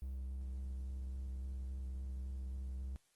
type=tone with vibrato; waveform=triangle; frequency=65.41 Hz; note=C2; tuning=in tune; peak=-38 dBFS; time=0.02-2.96 s; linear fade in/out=0 ms; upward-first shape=square; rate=3.6 Hz; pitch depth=12 cents each way; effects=white hiss -75 dBFS RMS until 3.15 s + Opus 24 kbps